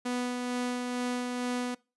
sawtooth tone with tremolo, 246.9 Hz, B3, in tune, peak -25 dBFS, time 0.05-1.75 s, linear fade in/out 10 ms, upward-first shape sine, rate 2.2 Hz, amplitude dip 30%, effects noise-tail reverb RT60 0.3 s tail -23 dB re dry + resampled to 24000 Hz

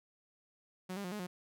sawtooth tone with pitch steps, 184.3 / 201.1 / 179.8 / 209.8 / 179.8 Hz, F#3 / G3 / F#3 / G#3 / F#3, -7 / +44 / -49 / +18 / -49 cents, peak -35 dBFS, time 0.89-1.27 s, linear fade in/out 10 ms, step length 76 ms, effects none

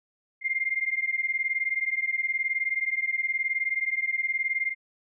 sine beating tone pair, 2100 / 2119 Hz, C7 / C7, +6 / +21 cents, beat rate 19 Hz, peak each -28 dBFS, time 0.41-4.75 s, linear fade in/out 50 ms, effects none

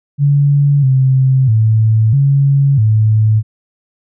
sine tone with pitch steps, 142.7 / 131.8 / 110.3 / 139.3 / 108.7 Hz, D3 / C3 / A2 / C#3 / A2, -49 / +13 / +5 / +9 / -21 cents, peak -7 dBFS, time 0.18-3.43 s, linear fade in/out 50 ms, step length 650 ms, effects none

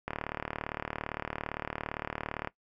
click train, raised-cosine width 0.5 ms, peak -18 dBFS, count 91, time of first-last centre 0.08-2.474 s, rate 37.6 Hz, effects noise-tail reverb RT60 0.1 s tail -18 dB re dry

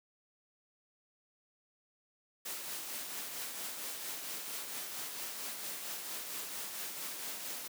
white noise with tremolo, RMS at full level -40 dBFS, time 2.45-7.68 s, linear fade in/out 10 ms, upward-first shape triangle, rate 4.4 Hz, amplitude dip 40%, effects high-pass 200 Hz 12 dB/octave

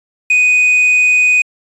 triangle tone with quantisation, 2489 Hz, D#7, in tune, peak -6 dBFS, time 0.3-1.42 s, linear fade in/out 5 ms, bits 6, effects resampled to 22050 Hz

